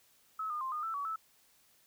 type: tone with pitch steps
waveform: sine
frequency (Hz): 1291 / 1216 / 1051 / 1223 / 1325 / 1135 / 1311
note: E6 / D#6 / C6 / D#6 / E6 / C#6 / E6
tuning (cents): -37 / -40 / +7 / -30 / +9 / +41 / -10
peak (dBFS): -34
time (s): 0.39-1.16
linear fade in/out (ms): 5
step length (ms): 110
effects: white hiss -67 dBFS RMS until 1.86 s

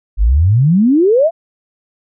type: exponential sweep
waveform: sine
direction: up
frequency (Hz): 45.87 to 698.5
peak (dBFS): -7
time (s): 0.17-1.31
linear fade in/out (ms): 50
effects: none

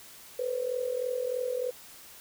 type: tone with amplitude modulation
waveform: sine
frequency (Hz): 500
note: B4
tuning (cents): +21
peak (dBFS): -25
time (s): 0.39-1.71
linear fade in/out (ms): 5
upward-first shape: sine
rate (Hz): 43.2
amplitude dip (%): 75
effects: white hiss -50 dBFS RMS until 2.2 s

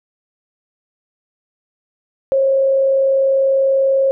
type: tone with frequency modulation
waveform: sine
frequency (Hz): 540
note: C#5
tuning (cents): -45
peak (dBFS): -11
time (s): 2.32-4.11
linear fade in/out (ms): 0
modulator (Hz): 40.1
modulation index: 0.26
effects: none

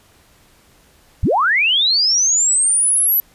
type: linear sweep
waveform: sine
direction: up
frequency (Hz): 36.63 to 11990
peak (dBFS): -12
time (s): 1.23-3.2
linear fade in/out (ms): 0
effects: pink hiss -52 dBFS RMS until 3.34 s + resampled to 32000 Hz

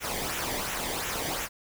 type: noise with flanger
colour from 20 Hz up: pink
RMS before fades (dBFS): -32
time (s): 0-1.49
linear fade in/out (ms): 50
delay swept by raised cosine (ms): 0.21 to 0.77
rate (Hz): 2.8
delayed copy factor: -0.6
effects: none

